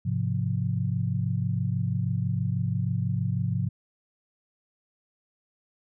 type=chord; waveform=sine; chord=F minor; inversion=first; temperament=just; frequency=104.77 / 130.96 / 174.61 Hz; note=Ab2 / C3 / F3; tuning=+16 / +2 / 0 cents; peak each=-28 / -28 / -30 dBFS; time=0.05-3.69 s; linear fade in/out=10 ms; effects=none